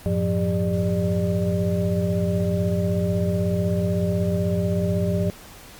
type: tone cluster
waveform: sine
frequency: 94.4 / 110.5 / 176.5 / 400.8 / 598 Hz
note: F#2 / A2 / F3 / G4 / D5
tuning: +35 / +8 / +19 / +38 / +31 cents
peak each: -25 / -28 / -23 / -29 / -28 dBFS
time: 0.06-5.3 s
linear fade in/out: 0 ms
effects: pink hiss -44 dBFS RMS until 5.79 s + Opus 48 kbps